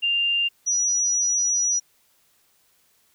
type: tone pair in turn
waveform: sine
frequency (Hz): 2794 / 5847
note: F7 / F#8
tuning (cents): 0 / -21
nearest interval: octave + minor second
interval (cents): 1279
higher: second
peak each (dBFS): -19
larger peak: neither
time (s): 0.02-0.49 / 0.66-1.8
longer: second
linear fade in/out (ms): 20
effects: white hiss -63 dBFS RMS until 3.14 s